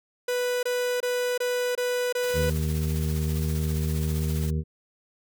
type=tone bursts; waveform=45% pulse; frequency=493.9 Hz; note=B4; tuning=in tune; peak=-24 dBFS; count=6; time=0.28-2.5 s; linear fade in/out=5 ms; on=350 ms; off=24 ms
type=noise with tremolo; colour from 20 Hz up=white; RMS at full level=-38 dBFS; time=2.22-4.51 s; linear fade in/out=20 ms; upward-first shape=triangle; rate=15 Hz; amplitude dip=50%
type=harmonic tone; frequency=77.78 Hz; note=D#2; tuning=in tune; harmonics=1 / 2 / 3 / 5 / 6; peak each=-26 / -27 / -36 / -39 / -42 dBFS; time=2.33-4.64 s; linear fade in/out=50 ms
effects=none